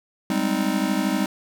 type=chord; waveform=square; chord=Ab major seventh; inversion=third; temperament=just; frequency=194.67 / 207.7 / 259.6 / 311.5 Hz; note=G3 / Ab3 / C4 / Eb4; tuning=-12 / 0 / -13 / +2 cents; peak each=-27 dBFS; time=0.3-1.26 s; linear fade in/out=2 ms; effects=none